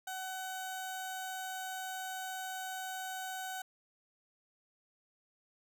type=tone with notch filter; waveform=15% pulse; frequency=753 Hz; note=F#5; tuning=30 cents sharp; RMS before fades=-41 dBFS; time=0.07-3.62 s; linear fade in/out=5 ms; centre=2400 Hz; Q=1.3; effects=none